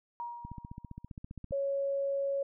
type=tone with exponential decay; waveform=sine; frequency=949 Hz; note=A#5; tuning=31 cents sharp; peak=-34 dBFS; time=0.2-1.08 s; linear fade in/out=0 ms; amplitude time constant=190 ms
type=click train; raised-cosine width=5 ms; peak=-30 dBFS; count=17; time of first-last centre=0.45-1.51 s; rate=15.1 Hz
type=tone; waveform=sine; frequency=554.4 Hz; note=C#5; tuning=in tune; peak=-29 dBFS; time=1.52-2.43 s; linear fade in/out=5 ms
effects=none